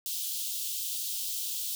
white high-pass noise, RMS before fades -34 dBFS, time 0.06-1.75 s, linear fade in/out 0 ms, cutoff 3000 Hz, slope 48 dB/octave, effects none

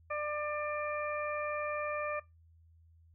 harmonic tone, 596 Hz, D5, 25 cents sharp, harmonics 1 / 2 / 3 / 4, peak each -36 / -37 / -43 / -42 dBFS, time 0.1-2.2 s, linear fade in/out 10 ms, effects noise-tail reverb RT60 0.2 s tail -21 dB re dry + added 82 Hz sine -59 dBFS peak until 3.14 s

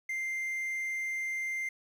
triangle tone with quantisation, 2093 Hz, C7, in tune, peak -30 dBFS, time 0.09-1.69 s, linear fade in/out 5 ms, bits 10, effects none

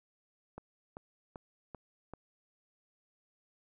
click train, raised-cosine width 1 ms, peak -30 dBFS, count 5, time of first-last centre 0.58-2.136 s, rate 2.57 Hz, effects none

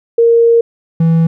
sine / triangle tone pair in turn, 464.6 / 164.26 Hz, A#4 / E3, -6 / -6 cents, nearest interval octave + tritone, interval 1800 cents, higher first, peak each -5 dBFS, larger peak neither, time 0.18-0.61 / 1-1.27 s, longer first, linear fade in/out 5 ms, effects none

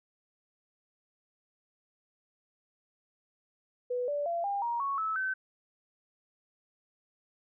sine tone with pitch steps, 493.9 / 580.6 / 682.5 / 802.3 / 943.2 / 1108.8 / 1303.4 / 1532.2 Hz, B4 / D5 / F5 / G5 / A#5 / C#6 / E6 / G6, 0 / -20 / -40 / +40 / +20 / 0 / -20 / -40 cents, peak -29 dBFS, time 3.9-5.34 s, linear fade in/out 10 ms, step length 180 ms, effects none

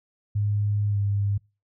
sine tone with pitch glide, 103.3 to 100.94 Hz, G#2 to G#2, -9 to -49 cents, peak -21 dBFS, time 0.35-1.38 s, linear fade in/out 10 ms, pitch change -40 cents, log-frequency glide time 0.89-0.98 s, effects noise-tail reverb RT60 0.3 s tail -26 dB re dry

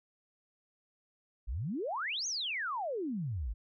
sine exponential two-way sweep, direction up then down, 47 to 6645 to 47 Hz, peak -33 dBFS, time 1.47-3.54 s, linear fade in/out 20 ms, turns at 2.27 s, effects none

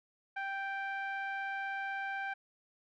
sawtooth tone with low-pass filter, 784 Hz, G5, in tune, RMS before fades -38 dBFS, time 0.36-2.34 s, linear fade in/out 10 ms, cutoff 1900 Hz, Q 4.4, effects none

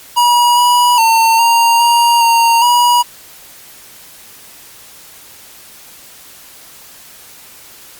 square tone with pitch steps, 963 / 973 / 906 / 930 / 941 / 926 / 967 Hz, B5 / B5 / A#5 / A#5 / A#5 / A#5 / B5, -44 / -26 / -50 / -4 / +16 / -12 / -37 cents, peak -8 dBFS, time 0.16-3.03 s, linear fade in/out 20 ms, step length 410 ms, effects white hiss -38 dBFS RMS until 7.99 s + Opus 48 kbps

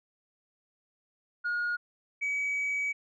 sine tone pair in turn, 1436 / 2274 Hz, F6 / C#7, +48 / +44 cents, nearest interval minor sixth, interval 796 cents, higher second, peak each -26 dBFS, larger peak neither, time 1.44-1.77 / 2.21-2.93 s, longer second, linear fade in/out 20 ms, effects tanh soft clip ceiling -26 dBFS

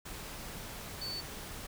sine tone in noise, 4492 Hz, C#8, 22 cents sharp, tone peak -37 dBFS, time 1.01-1.21 s, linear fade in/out 10 ms, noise pink, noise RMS -44 dBFS, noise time 0.05-1.67 s, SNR +4 dB, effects none

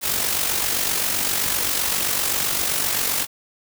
white noise with amplitude modulation, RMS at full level -20 dBFS, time 0.01-3.27 s, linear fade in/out 50 ms, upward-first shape sine, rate 47.7 Hz, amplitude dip 50%, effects none

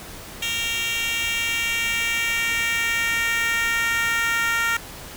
10% pulse tone with high-pass filter sweep, 462.2 Hz, A#4, 15 cents flat, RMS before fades -23 dBFS, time 0.42-4.77 s, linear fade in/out 5 ms, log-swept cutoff 3000 to 1500 Hz, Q 2.3, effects pink hiss -38 dBFS RMS until 5.16 s

